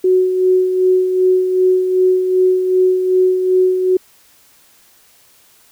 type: tone with tremolo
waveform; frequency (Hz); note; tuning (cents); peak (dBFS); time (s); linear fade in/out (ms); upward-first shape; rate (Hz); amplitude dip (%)
sine; 370; F#4; 0; -8; 0.04-3.97; 5; sine; 2.6; 50
effects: white hiss -50 dBFS RMS until 5.71 s